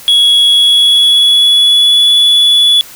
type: tone with pitch glide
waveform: triangle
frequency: 3348 to 3422 Hz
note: G#7 to A7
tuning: +13 to -49 cents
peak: -3 dBFS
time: 0.08-2.81 s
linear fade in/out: 0 ms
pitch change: +38 cents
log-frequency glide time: 0.47-2.11 s
effects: white hiss -33 dBFS RMS until 2.95 s